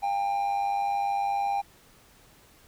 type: tone with amplitude modulation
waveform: triangle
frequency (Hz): 799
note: G5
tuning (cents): +33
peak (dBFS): -20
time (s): 0.02-1.62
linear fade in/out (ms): 20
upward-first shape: sine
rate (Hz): 100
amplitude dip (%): 60
effects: pink hiss -57 dBFS RMS until 2.67 s